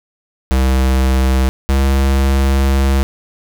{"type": "tone pair in turn", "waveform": "square", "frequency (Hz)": [65.41, 67.6], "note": ["C2", "C#2"], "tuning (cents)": [0, -43], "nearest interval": "minor second", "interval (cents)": 57, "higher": "second", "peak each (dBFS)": -11, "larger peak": "neither", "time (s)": [[0.51, 1.49], [1.69, 3.03]], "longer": "second", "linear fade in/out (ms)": 0, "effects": []}